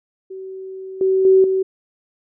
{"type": "tone with level steps", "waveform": "sine", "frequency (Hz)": 380.1, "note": "F#4", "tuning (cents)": 47, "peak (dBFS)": [-29, -13, -8, -15], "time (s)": [0.3, 1.63], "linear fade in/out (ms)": 10, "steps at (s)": [1.01, 1.25, 1.44], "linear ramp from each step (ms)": 2, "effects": []}